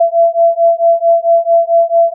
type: beating tone pair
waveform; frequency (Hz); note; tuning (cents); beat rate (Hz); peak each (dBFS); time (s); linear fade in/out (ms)
sine; 671 / 675.5; E5 / E5; +31 / +42; 4.5; -10; 0-2.14; 10
effects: none